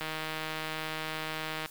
click train, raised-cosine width 0.3 ms, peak -19 dBFS, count 260, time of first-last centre 0.01-1.66 s, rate 157 Hz, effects white hiss -50 dBFS RMS until 1.7 s

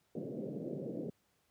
pink band-pass noise, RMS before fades -41 dBFS, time 0.15-1.1 s, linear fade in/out 5 ms, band 140 to 560 Hz, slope 48 dB/octave, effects pink hiss -75 dBFS RMS until 1.5 s + high-pass 80 Hz 12 dB/octave

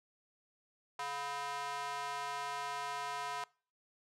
square tone with high-pass filter, 141.8 Hz, C#3, 40 cents sharp, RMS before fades -40 dBFS, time 0.99-3.44 s, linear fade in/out 2 ms, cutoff 920 Hz, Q 2.4, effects noise-tail reverb RT60 0.4 s tail -24 dB re dry + low-pass 9000 Hz 12 dB/octave

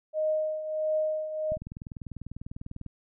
sine tone with tremolo, 621 Hz, D#5, 3 cents flat, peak -23 dBFS, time 0.13-1.58 s, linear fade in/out 50 ms, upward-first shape triangle, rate 1.5 Hz, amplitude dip 70%
click train, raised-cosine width 5 ms, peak -26 dBFS, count 28, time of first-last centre 1.52-2.863 s, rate 20.1 Hz
effects none

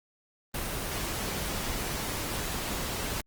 pink noise, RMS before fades -33 dBFS, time 0.54-3.21 s, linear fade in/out 5 ms, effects Opus 24 kbps

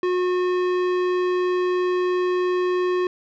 sine tone with tanh clipping, 362.3 Hz, F#4, 36 cents flat, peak -21 dBFS, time 0.03-3.07 s, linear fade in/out 2 ms, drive 16 dB, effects none

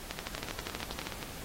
two click trains, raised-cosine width 0.2 ms, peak -20 / -17 dBFS, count 9 / 13, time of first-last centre 0.38-1.228 / 0.11-1.07 s, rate 9.43 / 12.5 Hz, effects pink hiss -45 dBFS RMS until 1.44 s + AAC 48 kbps

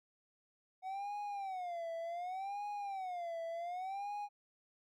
triangle tone with vibrato, 740 Hz, F#5, in tune, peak -37 dBFS, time 0.82-4.29 s, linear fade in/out 50 ms, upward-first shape sine, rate 0.67 Hz, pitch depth 190 cents each way, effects none

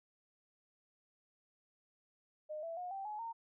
sine tone with pitch steps, 612 / 663.5 / 719.4 / 780 / 845.7 / 917 Hz, D#5 / E5 / F#5 / G5 / G#5 / A#5, -29 / +11 / -49 / -9 / +31 / -29 cents, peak -40 dBFS, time 2.49-3.33 s, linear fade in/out 20 ms, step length 140 ms, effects none

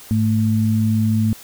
sine tone pair together, 106.2 / 220 Hz, G#2 / A3, +39 / 0 cents, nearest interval octave + minor second, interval 1261 cents, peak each -17 dBFS, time 0.11-1.33 s, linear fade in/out 0 ms, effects white hiss -41 dBFS RMS until 1.43 s

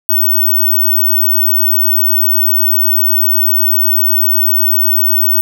sine tone, 15804 Hz, B9, in tune, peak -8 dBFS, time 0.09-5.41 s, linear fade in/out 0 ms, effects none

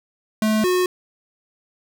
square tone pair in turn, 216.4 / 363.9 Hz, A3 / F#4, -29 / -29 cents, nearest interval major sixth, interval 900 cents, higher second, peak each -17 dBFS, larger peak neither, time 0.42-0.64 / 0.64-0.86 s, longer neither, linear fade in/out 2 ms, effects none

